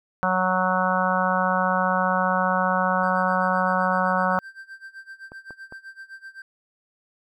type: harmonic tone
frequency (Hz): 185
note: F#3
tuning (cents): 0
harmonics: 1 / 3 / 4 / 5 / 6 / 7 / 8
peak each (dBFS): -27 / -27 / -27 / -27 / -27 / -27 / -27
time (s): 0.23-4.39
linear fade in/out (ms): 0
type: tone with tremolo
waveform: triangle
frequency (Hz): 1568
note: G6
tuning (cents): 0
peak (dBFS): -34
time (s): 3.03-6.42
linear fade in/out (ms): 2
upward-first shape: sine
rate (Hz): 7.8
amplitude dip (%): 90
type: clicks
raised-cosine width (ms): 1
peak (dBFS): -27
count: 4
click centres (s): 3.034 / 5.319 / 5.507 / 5.724
effects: none